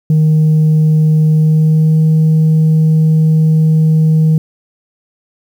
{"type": "tone with pitch glide", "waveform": "sine", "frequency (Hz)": [155.56, 157.64], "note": ["D#3", "D#3"], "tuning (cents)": [0, 23], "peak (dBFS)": -4, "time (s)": [0.1, 4.38], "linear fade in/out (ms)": 2, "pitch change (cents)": 23, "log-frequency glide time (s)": [1.32, 2.03], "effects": ["tanh soft clip ceiling -5 dBFS", "7-bit"]}